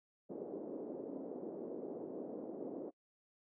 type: band-pass noise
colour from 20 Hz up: pink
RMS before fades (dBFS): -45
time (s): 0.29-2.91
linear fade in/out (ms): 20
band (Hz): 270 to 510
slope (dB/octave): 24
effects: noise-tail reverb RT60 0.1 s tail -25 dB re dry